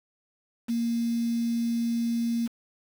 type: tone with quantisation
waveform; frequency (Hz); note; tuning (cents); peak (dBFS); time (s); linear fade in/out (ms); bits
sine; 233.1; A#3; 0; -24; 0.68-2.48; 20; 7
effects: none